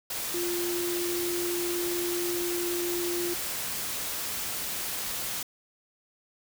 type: tone in noise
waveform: sine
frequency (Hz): 349.2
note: F4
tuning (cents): 0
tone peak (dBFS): -29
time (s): 0.34-3.34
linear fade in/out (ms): 5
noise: white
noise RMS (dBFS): -33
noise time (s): 0.1-5.43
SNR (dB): +1
effects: none